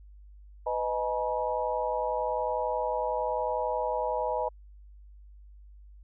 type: tone cluster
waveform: sine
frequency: 501 / 622 / 849 / 960 Hz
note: B4 / D#5 / G#5 / B5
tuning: +25 / -1 / +38 / -49 cents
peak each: -32 / -32 / -33 / -33 dBFS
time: 0.66-4.49 s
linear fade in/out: 10 ms
effects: added 50 Hz sine -48 dBFS peak until 6.03 s